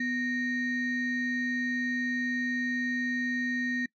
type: ring-modulated tone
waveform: triangle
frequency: 1051 Hz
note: C6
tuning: 7 cents sharp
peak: -23 dBFS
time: 0-3.86 s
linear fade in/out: 5 ms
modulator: 803 Hz
effects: noise-tail reverb RT60 0.1 s tail -23 dB re dry + resampled to 16000 Hz